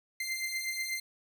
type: beating tone pair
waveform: sawtooth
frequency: 2080 / 2088.2 Hz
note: C7 / C7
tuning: -11 / -4 cents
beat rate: 8.2 Hz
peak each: -35 / -31 dBFS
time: 0.2-1 s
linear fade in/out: 5 ms
effects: 11-bit